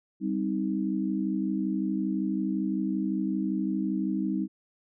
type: chord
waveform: sine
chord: C minor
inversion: second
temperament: just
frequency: 196.22 / 261.6 / 314 Hz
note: G3 / C4 / Eb4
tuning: +2 / 0 / +16 cents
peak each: -29 / -32 / -30 dBFS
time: 0.2-4.48 s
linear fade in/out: 50 ms
effects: none